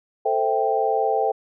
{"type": "chord", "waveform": "sine", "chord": "A minor seventh", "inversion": "none", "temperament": "equal with one note detuned", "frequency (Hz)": [442.3, 523.3, 659.3, 784], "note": ["A4", "C5", "E5", "G5"], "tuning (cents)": [9, 0, 0, 0], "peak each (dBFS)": [-23, -26, -26, -22], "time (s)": [0.25, 1.32], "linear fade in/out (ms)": 10, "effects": []}